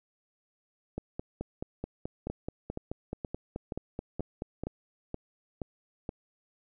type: two click trains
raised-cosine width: 2 ms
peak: -21 / -21 dBFS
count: 9 / 18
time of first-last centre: 2.3-6.091 / 0.98-4.636 s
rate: 2.11 / 4.65 Hz
effects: none